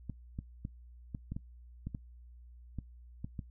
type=clicks; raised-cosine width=5 ms; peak=-26 dBFS; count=11; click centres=0.097 / 0.389 / 0.651 / 1.148 / 1.32 / 1.365 / 1.87 / 1.948 / 2.787 / 3.245 / 3.392 s; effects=noise-tail reverb RT60 0.1 s tail -19 dB re dry + added 60 Hz sine -51 dBFS peak until 3.5 s